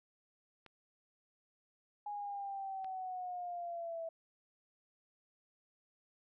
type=clicks; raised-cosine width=0.3 ms; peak=-39 dBFS; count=2; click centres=0.663 / 2.845 s
type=linear sweep; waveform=sine; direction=down; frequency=830 to 654 Hz; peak=-39 dBFS; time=2.06-4.09 s; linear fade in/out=5 ms
effects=none